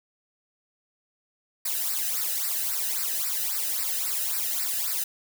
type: noise with flanger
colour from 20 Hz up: blue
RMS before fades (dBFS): -28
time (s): 1.65-5.04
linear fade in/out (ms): 5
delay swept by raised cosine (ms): 0.3 to 0.92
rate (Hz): 3.7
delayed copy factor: -0.95
effects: none